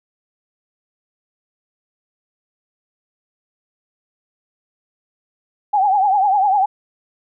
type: tone with vibrato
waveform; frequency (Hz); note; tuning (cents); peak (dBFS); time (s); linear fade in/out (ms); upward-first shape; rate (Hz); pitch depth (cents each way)
sine; 794; G5; +22; -12; 5.73-6.66; 10; triangle; 10; 130
effects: none